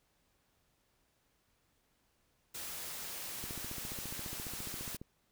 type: noise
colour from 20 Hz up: white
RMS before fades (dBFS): -43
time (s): 2.54-4.97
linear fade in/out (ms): 10
type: click train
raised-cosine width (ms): 3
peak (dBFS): -32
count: 24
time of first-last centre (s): 3.44-5.015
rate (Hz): 14.6
effects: pink hiss -75 dBFS RMS until 5.31 s